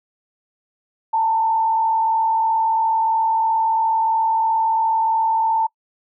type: tone with frequency modulation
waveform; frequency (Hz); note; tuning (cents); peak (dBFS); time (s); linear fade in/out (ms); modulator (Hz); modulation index
sine; 894; A5; +27; -15; 1.13-5.67; 10; 43; 0.46
effects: noise-tail reverb RT60 0.1 s tail -25 dB re dry